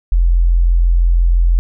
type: tone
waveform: sine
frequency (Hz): 43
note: F1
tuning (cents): -26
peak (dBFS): -8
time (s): 0.12-1.59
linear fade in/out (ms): 0
effects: none